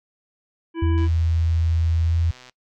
harmonic tone, 331 Hz, E4, 7 cents sharp, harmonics 1 / 3 / 5 / 7 / 9, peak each -24 / -37 / -41 / -44 / -46 dBFS, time 0.74-1.09 s, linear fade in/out 50 ms
sine tone with pitch glide, 82.41 to 83.66 Hz, E2 to E2, 0 to +26 cents, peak -17 dBFS, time 0.82-2.31 s, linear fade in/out 5 ms, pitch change +26 cents, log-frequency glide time 2.05-2.15 s
click train, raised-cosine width 0.2 ms, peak -27 dBFS, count 192, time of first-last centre 0.98-2.496 s, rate 126 Hz
effects noise-tail reverb RT60 0.1 s tail -22 dB re dry

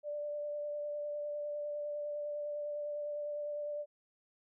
sine tone with vibrato, 589 Hz, D5, 5 cents sharp, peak -36 dBFS, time 0.03-3.86 s, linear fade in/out 50 ms, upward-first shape sine, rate 9.9 Hz, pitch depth 13 cents each way, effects none

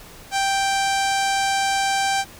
sawtooth tone with low-pass filter, 784 Hz, G5, in tune, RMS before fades -21 dBFS, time 0.31-2.25 s, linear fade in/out 50 ms, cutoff 7700 Hz, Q 1.5, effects pink hiss -43 dBFS RMS until 2.39 s

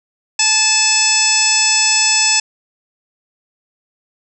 harmonic tone with a mistuned harmonic, 870 Hz, A5, 20 cents flat, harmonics 1 / 2 / 3 / 4 / 5 / 6 / 7 / 8 / 9, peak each -24 / -26 / -17 / -26 / -26 / -16 / -22 / -23 / -16 dBFS, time 0.39-2.4 s, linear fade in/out 5 ms, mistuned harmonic 9, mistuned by -16 cents, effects none

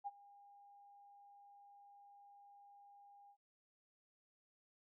sine tone with ADSR envelope, 808 Hz, G#5, 48 cents flat, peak -39 dBFS, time 0.04-3.37 s, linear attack 29 ms, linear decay 32 ms, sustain -21 dB, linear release 71 ms, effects none

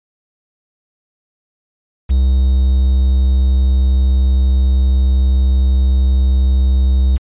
triangle tone with quantisation, 65.2 Hz, C2, 5 cents flat, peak -7 dBFS, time 2.09-7.18 s, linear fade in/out 20 ms, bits 6, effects resampled to 8000 Hz

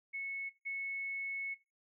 sine tone pair in turn, 2200 / 2200 Hz, C#7 / C#7, -14 / -14 cents, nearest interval unison, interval 0 cents, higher neither, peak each -37 / -36 dBFS, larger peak second, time 0.13-0.5 / 0.65-1.55 s, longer second, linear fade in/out 20 ms, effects noise-tail reverb RT60 0.3 s tail -20 dB re dry

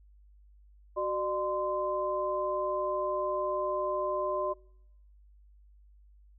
sine tone cluster, 372.9 / 601 / 1034 Hz, F#4 / D5 / C6, +14 / +40 / -21 cents, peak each -35 / -31 / -33 dBFS, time 0.96-4.54 s, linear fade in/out 20 ms, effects noise-tail reverb RT60 0.8 s tail -26 dB re dry + added 50 Hz sine -55 dBFS peak until 6.38 s

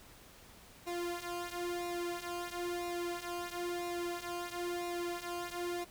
sawtooth tone with flanger, 349.2 Hz, F4, in tune, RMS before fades -39 dBFS, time 0.86-5.85 s, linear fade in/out 20 ms, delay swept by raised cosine 0.62 to 3.42 ms, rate 1 Hz, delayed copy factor -0.8, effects pink hiss -57 dBFS RMS until 5.9 s

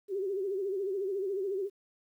sine tone with vibrato, 389.3 Hz, G4, 12 cents flat, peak -30 dBFS, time 0.08-1.7 s, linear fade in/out 50 ms, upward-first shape sine, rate 14 Hz, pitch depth 92 cents each way, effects 11-bit

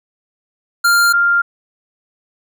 square / sine tone pair in turn, 1396.9 / 1396.9 Hz, F6 / F6, 0 / 0 cents, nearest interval unison, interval 0 cents, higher neither, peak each -10 dBFS, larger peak neither, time 0.84-1.13 / 1.13-1.42 s, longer neither, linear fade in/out 10 ms, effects none

